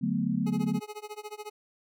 sine chord, B minor seventh, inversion first, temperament equal, 146.83 / 185 / 220 / 246.9 Hz, D3 / F#3 / A3 / B3, 0 / 0 / 0 / 0 cents, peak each -34 / -30 / -30 / -31 dBFS, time 0.01-0.8 s, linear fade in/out 20 ms
25% pulse tone with tremolo, 421.5 Hz, G#4, 26 cents sharp, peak -32 dBFS, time 0.46-1.5 s, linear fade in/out 10 ms, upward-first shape sine, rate 14 Hz, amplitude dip 95%
effects none

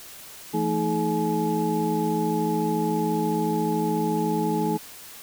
sine tone cluster, 168.4 / 222.5 / 315.8 / 426 / 848 Hz, E3 / A3 / D#4 / G#4 / G#5, +37 / +20 / +26 / +44 / +36 cents, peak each -28 dBFS, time 0.53-4.78 s, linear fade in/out 20 ms, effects white hiss -43 dBFS RMS until 5.22 s

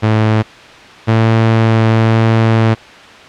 sawtooth tone pair in turn, 109.1 / 112.36 Hz, A2 / A2, -14 / +37 cents, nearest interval minor second, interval 51 cents, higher second, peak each -5 / -4 dBFS, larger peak second, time 0.02-0.43 / 1.07-2.75 s, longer second, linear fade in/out 20 ms, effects white hiss -35 dBFS RMS until 3.28 s + low-pass 3000 Hz 12 dB/octave

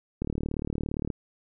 click train, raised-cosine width 3 ms, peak -17 dBFS, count 34, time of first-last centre 0.22-1.102 s, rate 37.4 Hz, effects none

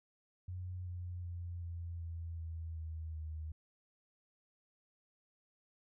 sine tone with pitch steps, 90.7 / 88.83 / 87.01 / 85.21 / 83.46 / 81.74 / 80.06 / 78.41 Hz, F#2 / F2 / F2 / F2 / E2 / E2 / D#2 / D#2, -34 / +30 / -6 / -42 / +22 / -14 / +50 / +14 cents, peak -40 dBFS, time 0.48-3.52 s, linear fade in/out 5 ms, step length 380 ms, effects none

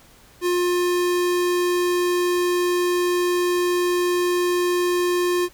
square tone, 354.9 Hz, F4, 28 cents sharp, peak -19 dBFS, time 0.41-5.49 s, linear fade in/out 50 ms, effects pink hiss -51 dBFS RMS until 5.53 s

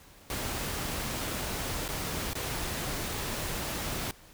pink noise with dropouts, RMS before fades -34 dBFS, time 0.3-4.11 s, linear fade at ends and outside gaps 1 ms, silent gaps 1.88-1.888 / 2.333-2.353 s, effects pink hiss -55 dBFS RMS until 4.33 s

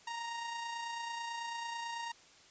sawtooth tone with amplitude modulation, 932.3 Hz, A#5, in tune, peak -33 dBFS, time 0.07-2.12 s, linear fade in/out 5 ms, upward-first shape sine, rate 29.1 Hz, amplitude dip 35%, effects white hiss -60 dBFS RMS until 2.5 s + resampled to 16000 Hz

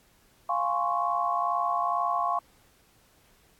sine chord, Db major seventh, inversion first, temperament equal, 698.5 / 830.6 / 1046.5 / 1108.7 Hz, F5 / Ab5 / C6 / Db6, 0 / 0 / 0 / 0 cents, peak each -29 / -33 / -31 / -28 dBFS, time 0.49-2.39 s, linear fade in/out 5 ms, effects pink hiss -62 dBFS RMS until 3.59 s + AAC 64 kbps

